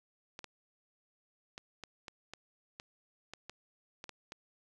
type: clicks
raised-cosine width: 0.2 ms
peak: -27 dBFS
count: 12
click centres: 0.391 / 0.443 / 1.579 / 1.837 / 2.082 / 2.336 / 2.799 / 3.336 / 3.496 / 4.041 / 4.093 / 4.321 s
effects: none